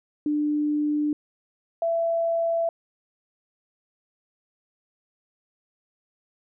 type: tone pair in turn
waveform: sine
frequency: 297.6 / 668.1 Hz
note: D4 / E5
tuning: +23 / +23 cents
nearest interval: octave + major second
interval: 1400 cents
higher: second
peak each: -21 dBFS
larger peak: neither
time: 0.26-1.13 / 1.82-2.69 s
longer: neither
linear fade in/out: 2 ms
effects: none